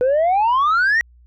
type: exponential sweep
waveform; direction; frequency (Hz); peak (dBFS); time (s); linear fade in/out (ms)
sine; up; 487.2 to 1927; -11; 0.01-1.01; 0
effects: tanh soft clip ceiling -12 dBFS + added 60 Hz sine -46 dBFS peak until 1.26 s